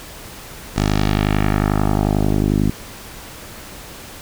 10% pulse tone with low-pass filter sweep, 51.2 Hz, G#1, 24 cents flat, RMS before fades -17 dBFS, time 0.76-2.7 s, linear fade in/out 5 ms, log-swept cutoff 7300 to 260 Hz, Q 1.4, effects pink hiss -36 dBFS RMS until 4.21 s

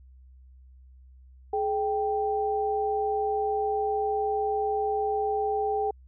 sine tone pair together, 423.3 / 784 Hz, G#4 / G5, +33 / 0 cents, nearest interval major seventh, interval 1067 cents, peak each -27 dBFS, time 1.53-5.91 s, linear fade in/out 5 ms, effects added 64 Hz sine -49 dBFS peak until 6.07 s

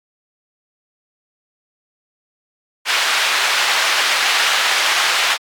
white band-pass noise, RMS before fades -17 dBFS, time 2.85-5.38 s, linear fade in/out 50 ms, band 940 to 3300 Hz, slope 12 dB/octave, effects AAC 64 kbps

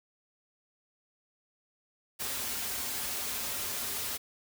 white noise with comb filter, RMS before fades -35 dBFS, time 2.19-4.18 s, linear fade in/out 20 ms, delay 6.1 ms, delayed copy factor -0.65, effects none

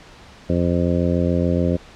harmonic tone, 87 Hz, F2, 6 cents flat, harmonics 1 / 2 / 3 / 4 / 5 / 6 / 7, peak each -22 / -21 / -23 / -26 / -29 / -25 / -29 dBFS, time 0.49-1.77 s, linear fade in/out 10 ms, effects pink hiss -44 dBFS RMS until 1.95 s + low-pass 5000 Hz 12 dB/octave

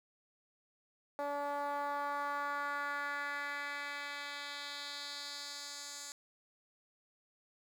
10% pulse tone with band-pass filter sweep, 286.9 Hz, D4, 40 cents flat, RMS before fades -40 dBFS, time 1.19-6.12 s, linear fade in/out 0 ms, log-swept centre 660 to 6800 Hz, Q 1.9, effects 10-bit

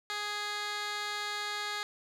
15% pulse tone with band-pass filter, 415.3 Hz, G#4, in tune, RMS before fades -36 dBFS, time 0.1-1.83 s, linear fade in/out 0 ms, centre 3100 Hz, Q 1.2, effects none

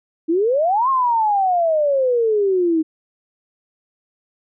sine exponential two-way sweep, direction up then down, 311.1 to 1087 to 311.1 Hz, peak -14 dBFS, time 0.28-2.83 s, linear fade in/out 20 ms, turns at 0.89 s, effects none

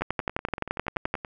two click trains, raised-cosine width 0.5 ms, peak -20 / -10 dBFS, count 14 / 14, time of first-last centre 0.01-1.248 / 0.02-1.141 s, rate 10.5 / 11.6 Hz, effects none

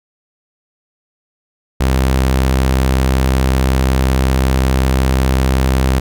sawtooth tone, 65.41 Hz, C2, in tune, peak -7 dBFS, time 1.8-6 s, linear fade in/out 10 ms, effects none

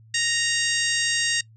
harmonic tone with a mistuned harmonic, 932.3 Hz, A#5, in tune, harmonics 2 / 3 / 4 / 5 / 6 / 7 / 8 / 9, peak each -26 / -28 / -29 / -30 / -31 / -31 / -32 / -33 dBFS, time 0.14-1.41 s, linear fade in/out 5 ms, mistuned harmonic 7, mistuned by +26 cents, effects noise-tail reverb RT60 0.1 s tail -22 dB re dry + added 111 Hz sine -48 dBFS peak until 1.56 s

